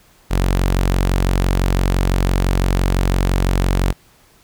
sawtooth tone, 45.92 Hz, F#1, 12 cents flat, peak -10 dBFS, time 0.3-3.93 s, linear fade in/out 20 ms, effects pink hiss -52 dBFS RMS until 4.43 s

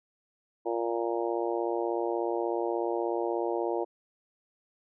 harmonic tone, 116.54 Hz, A#2, in tune, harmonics 3 / 4 / 5 / 6 / 7 / 8, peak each -31 / -33 / -35 / -37 / -38 / -39 dBFS, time 0.65-3.85 s, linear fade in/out 20 ms, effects none

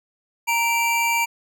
square tone pair together, 929.2 / 2336 Hz, A#5 / D7, -6 / -10 cents, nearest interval octave + major third, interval 1596 cents, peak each -22 dBFS, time 0.47-1.26 s, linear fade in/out 20 ms, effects none

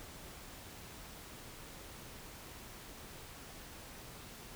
silence, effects pink hiss -51 dBFS RMS until 4.55 s

